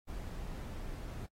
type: noise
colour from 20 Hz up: brown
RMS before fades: -42 dBFS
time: 0.07-1.27 s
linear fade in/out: 20 ms
effects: noise-tail reverb RT60 0.1 s tail -25 dB re dry + AAC 48 kbps